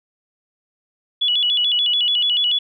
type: tone with vibrato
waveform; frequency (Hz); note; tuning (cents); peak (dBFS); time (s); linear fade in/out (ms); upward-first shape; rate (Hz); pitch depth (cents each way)
sine; 3162; G7; +14; -15; 1.21-2.59; 10; square; 6.9; 130
effects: none